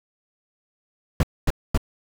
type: noise bursts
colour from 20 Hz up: brown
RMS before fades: -18 dBFS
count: 3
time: 1.2-1.776 s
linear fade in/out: 2 ms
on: 32 ms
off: 240 ms
effects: none